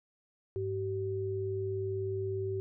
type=tone pair together; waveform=sine; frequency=101.7 / 383.7 Hz; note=G#2 / G4; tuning=-36 / -37 cents; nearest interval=octave + major seventh; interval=2299 cents; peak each=-36 / -33 dBFS; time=0.56-2.6 s; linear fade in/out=0 ms; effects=none